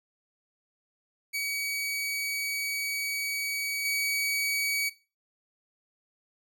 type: tone with level steps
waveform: sawtooth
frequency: 2265 Hz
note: C#7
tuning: 37 cents sharp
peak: -26 / -23 dBFS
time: 1.33-4.9 s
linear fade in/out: 20 ms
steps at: 3.85 s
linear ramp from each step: 2 ms
effects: noise-tail reverb RT60 0.3 s tail -17 dB re dry